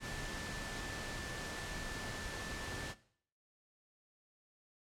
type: tone in noise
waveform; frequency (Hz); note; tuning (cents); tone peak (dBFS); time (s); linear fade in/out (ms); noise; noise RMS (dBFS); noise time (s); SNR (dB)
sine; 1760; A6; 0; -47; 0-2.95; 50; pink; -43; 0-2.95; -7
effects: noise-tail reverb RT60 0.6 s tail -18 dB re dry + low-pass 8000 Hz 12 dB/octave